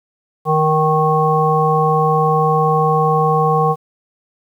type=harmonic tone with a mistuned harmonic; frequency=156.3 Hz; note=D#3; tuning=8 cents sharp; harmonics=1 / 3 / 5 / 7; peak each=-17 / -17 / -17 / -17 dBFS; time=0.45-3.76 s; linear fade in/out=50 ms; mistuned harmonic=5; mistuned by=-17 cents; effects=8-bit